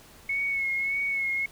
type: tone with vibrato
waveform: sine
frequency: 2194 Hz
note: C#7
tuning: 18 cents flat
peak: -25 dBFS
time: 0.29-1.46 s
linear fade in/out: 5 ms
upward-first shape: sine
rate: 1.7 Hz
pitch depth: 34 cents each way
effects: pink hiss -52 dBFS RMS until 1.51 s